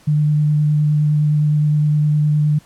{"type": "tone with vibrato", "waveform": "sine", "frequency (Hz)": 150, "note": "D3", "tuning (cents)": 37, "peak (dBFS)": -12, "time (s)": [0.07, 2.59], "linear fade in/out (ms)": 10, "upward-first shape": "sine", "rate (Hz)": 9.7, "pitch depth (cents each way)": 11, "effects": ["pink hiss -50 dBFS RMS until 2.65 s", "low-pass 12000 Hz 12 dB/octave"]}